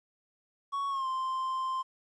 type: tone with pitch glide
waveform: triangle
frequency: 1114 to 1045.4 Hz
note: C#6 to C6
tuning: +8 to -2 cents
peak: -28 dBFS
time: 0.72-1.83 s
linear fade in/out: 20 ms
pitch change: -110 cents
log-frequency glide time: 0.89-1.07 s
effects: resampled to 22050 Hz + 11-bit